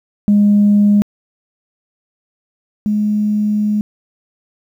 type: tone pair in turn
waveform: sine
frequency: 205.6 / 210 Hz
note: G#3 / G#3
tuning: -17 / +19 cents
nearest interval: unison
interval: 36 cents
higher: second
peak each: -6 / -12 dBFS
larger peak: first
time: 0.28-1.02 / 2.86-3.81 s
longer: second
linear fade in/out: 0 ms
effects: tanh soft clip ceiling -4 dBFS + 8-bit